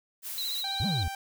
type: noise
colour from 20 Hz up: blue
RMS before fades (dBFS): -37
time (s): 0.22-0.65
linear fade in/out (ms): 50
type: tone with vibrato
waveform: sine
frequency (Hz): 3951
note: B7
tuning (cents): 0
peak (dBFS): -31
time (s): 0.38-1.03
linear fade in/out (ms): 0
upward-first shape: sine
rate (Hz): 15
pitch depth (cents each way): 60
type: tone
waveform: sawtooth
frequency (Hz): 784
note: G5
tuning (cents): 0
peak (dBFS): -31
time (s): 0.64-1.15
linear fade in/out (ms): 2
type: exponential two-way sweep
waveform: triangle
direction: up then down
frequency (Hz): 73.42 to 221 to 73.42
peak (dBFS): -25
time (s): 0.8-1.08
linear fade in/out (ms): 0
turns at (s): 0.86
effects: none

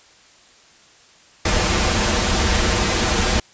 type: noise with comb filter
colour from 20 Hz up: pink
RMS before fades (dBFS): -18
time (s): 1.45-3.4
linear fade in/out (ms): 5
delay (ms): 7.2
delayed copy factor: -0.7
effects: white hiss -50 dBFS RMS until 3.53 s + resampled to 16000 Hz

